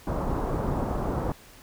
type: low-pass noise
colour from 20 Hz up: pink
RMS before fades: -28 dBFS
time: 0.07-1.32 s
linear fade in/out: 2 ms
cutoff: 1100 Hz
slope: 24 dB/octave
effects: pink hiss -51 dBFS RMS until 1.62 s